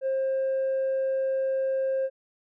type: tone with tanh clipping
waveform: triangle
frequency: 532 Hz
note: C5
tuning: 29 cents sharp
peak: -24 dBFS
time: 0.01-2.1 s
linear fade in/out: 50 ms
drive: 6 dB
effects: none